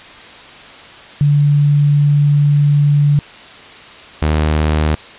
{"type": "tone pair in turn", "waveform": ["sine", "sawtooth"], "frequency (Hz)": [145.2, 76.92], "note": ["D3", "D#2"], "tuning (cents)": [-19, -19], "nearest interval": "major seventh", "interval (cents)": 1100, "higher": "first", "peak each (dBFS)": -8, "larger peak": "neither", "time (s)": [[1.21, 3.19], [4.22, 4.95]], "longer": "first", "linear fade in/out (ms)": 0, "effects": ["white hiss -36 dBFS RMS until 5.18 s", "resampled to 8000 Hz"]}